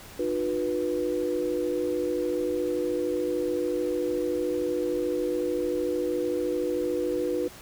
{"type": "tone cluster", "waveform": "sine", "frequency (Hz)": [305.6, 359.1, 488.9], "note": ["D#4", "F4", "B4"], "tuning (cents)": [-31, 48, -18], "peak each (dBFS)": [-31, -29, -28], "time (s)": [0.19, 7.48], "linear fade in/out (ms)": 5, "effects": ["pink hiss -46 dBFS RMS until 7.61 s"]}